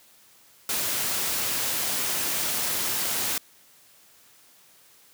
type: noise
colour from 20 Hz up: white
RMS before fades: -27 dBFS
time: 0.69-3.38 s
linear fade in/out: 2 ms
effects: white hiss -56 dBFS RMS until 5.13 s + high-pass 80 Hz 12 dB/octave